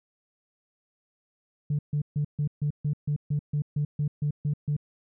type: tone bursts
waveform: sine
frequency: 147 Hz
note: D3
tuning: 2 cents sharp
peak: -22 dBFS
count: 14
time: 1.7-4.766 s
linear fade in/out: 5 ms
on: 89 ms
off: 140 ms
effects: tanh soft clip ceiling -20 dBFS